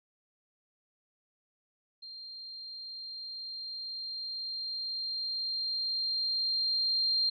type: tone with level ramp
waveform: sine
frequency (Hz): 4186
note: C8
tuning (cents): 0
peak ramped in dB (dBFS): -43 to -25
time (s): 2.02-7.3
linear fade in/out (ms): 10
effects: none